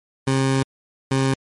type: tone pair in turn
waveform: 20% pulse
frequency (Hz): 134 / 134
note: C3 / C3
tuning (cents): +42 / +42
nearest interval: unison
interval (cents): 0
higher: neither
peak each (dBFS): -12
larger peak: neither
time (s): 0.27-0.63 / 1.11-1.34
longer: first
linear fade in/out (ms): 5
effects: MP3 48 kbps